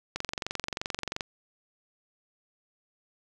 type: click train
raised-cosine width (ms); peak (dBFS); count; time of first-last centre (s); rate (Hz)
0.2; -14; 25; 0.16-1.208; 22.9
effects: none